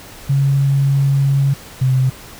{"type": "tone pair in turn", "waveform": "sine", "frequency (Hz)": [138.3, 130.12], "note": ["C#3", "C3"], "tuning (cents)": [-4, -9], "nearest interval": "minor second", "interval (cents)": 105, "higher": "first", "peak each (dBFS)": -11, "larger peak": "neither", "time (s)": [[0.29, 1.54], [1.81, 2.1]], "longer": "first", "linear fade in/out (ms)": 10, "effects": ["pink hiss -37 dBFS RMS until 2.39 s"]}